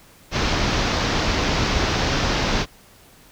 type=low-pass noise; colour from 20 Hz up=pink; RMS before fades=-21 dBFS; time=0.31-2.66 s; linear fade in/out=50 ms; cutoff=6000 Hz; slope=48 dB/octave; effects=pink hiss -50 dBFS RMS until 3.31 s